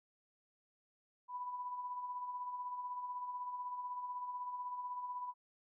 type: tone with tremolo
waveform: sine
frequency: 990 Hz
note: B5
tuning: 4 cents sharp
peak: -38 dBFS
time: 1.28-5.34 s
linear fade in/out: 50 ms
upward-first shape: sine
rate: 16 Hz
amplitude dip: 45%
effects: none